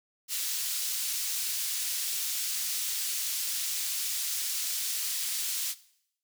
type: high-pass noise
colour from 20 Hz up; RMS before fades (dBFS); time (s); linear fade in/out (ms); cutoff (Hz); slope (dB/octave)
pink; -32; 0.28-5.75; 50; 4400; 12
effects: noise-tail reverb RT60 0.7 s tail -18 dB re dry